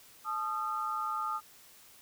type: tone cluster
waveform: sine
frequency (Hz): 869 / 1230 / 1350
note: A5 / D#6 / E6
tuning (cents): -22 / -20 / +41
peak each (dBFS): -39 / -33 / -39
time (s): 0.24-1.41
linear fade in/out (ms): 50
effects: white hiss -57 dBFS RMS until 2.01 s

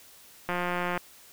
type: click train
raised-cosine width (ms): 0.5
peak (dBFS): -15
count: 87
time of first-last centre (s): 0.49-0.976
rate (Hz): 177
effects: white hiss -53 dBFS RMS until 1.32 s

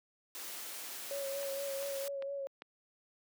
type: noise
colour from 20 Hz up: white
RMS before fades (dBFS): -44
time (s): 0.35-2.08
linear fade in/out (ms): 0
type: tone with vibrato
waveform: sine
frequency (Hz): 554.4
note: C#5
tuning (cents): 0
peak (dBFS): -36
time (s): 1.11-2.47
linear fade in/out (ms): 0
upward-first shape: sine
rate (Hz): 4.3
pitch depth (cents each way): 27
type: click train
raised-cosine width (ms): 0.3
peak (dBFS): -30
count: 4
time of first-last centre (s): 1.43-2.62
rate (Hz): 2.52
effects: high-pass 300 Hz 12 dB/octave

